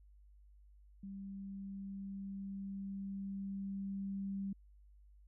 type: tone with level ramp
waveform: sine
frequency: 196 Hz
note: G3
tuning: in tune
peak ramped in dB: -44 to -37 dBFS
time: 1.03-4.53 s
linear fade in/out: 5 ms
effects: added 50 Hz sine -59 dBFS peak until 5.27 s